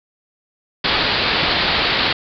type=low-pass noise; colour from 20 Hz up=white; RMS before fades=-18 dBFS; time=0.84-2.13 s; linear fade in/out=5 ms; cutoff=4700 Hz; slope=96 dB/octave; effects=none